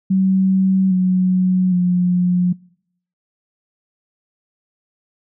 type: tone with pitch steps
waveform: sine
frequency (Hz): 190 / 184.38 / 178.92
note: F#3 / F#3 / F3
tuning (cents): +46 / -6 / +42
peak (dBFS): -12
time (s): 0.1-2.53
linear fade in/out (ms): 10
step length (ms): 810
effects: noise-tail reverb RT60 0.7 s tail -25 dB re dry